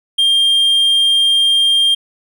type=tone; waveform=triangle; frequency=3200 Hz; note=G7; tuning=35 cents sharp; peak=-8 dBFS; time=0.18-1.95 s; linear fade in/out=10 ms; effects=none